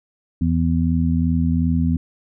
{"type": "harmonic tone", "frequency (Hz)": 82.7, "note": "E2", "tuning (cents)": 6, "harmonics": [1, 2, 3], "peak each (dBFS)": [-20, -20, -20], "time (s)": [0.41, 1.97], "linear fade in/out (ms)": 5, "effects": []}